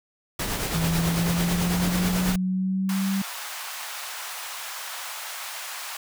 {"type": "noise with tremolo", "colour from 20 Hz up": "pink", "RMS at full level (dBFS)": -26, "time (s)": [0.39, 2.36], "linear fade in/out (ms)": 5, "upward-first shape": "triangle", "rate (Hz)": 9.1, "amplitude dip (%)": 45}
{"type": "exponential sweep", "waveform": "sine", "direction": "up", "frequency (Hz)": [163.9, 196], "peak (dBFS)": -22, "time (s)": [0.74, 3.22], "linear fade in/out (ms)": 5}
{"type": "high-pass noise", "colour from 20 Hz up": "pink", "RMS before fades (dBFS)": -35, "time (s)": [2.89, 5.97], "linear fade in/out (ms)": 2, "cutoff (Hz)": 810, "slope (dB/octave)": 24}
{"effects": []}